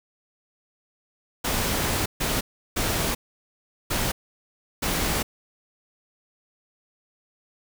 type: noise bursts at uneven times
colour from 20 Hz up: pink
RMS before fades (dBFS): -25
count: 5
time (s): 1.44-2.06 / 2.2-2.41 / 2.76-3.15 / 3.9-4.12 / 4.82-5.23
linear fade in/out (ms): 10
effects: none